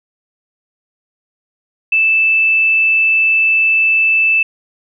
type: tone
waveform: sine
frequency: 2637 Hz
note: E7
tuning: in tune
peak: -9 dBFS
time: 1.92-4.43 s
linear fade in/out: 5 ms
effects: none